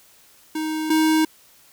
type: tone pair in turn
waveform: square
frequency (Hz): 312.7 / 314.9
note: D#4 / D#4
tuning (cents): +9 / +21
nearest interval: unison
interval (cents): 12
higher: second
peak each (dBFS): -24 / -16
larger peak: second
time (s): 0.55-0.9 / 0.9-1.25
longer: neither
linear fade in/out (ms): 5
effects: white hiss -53 dBFS RMS until 1.72 s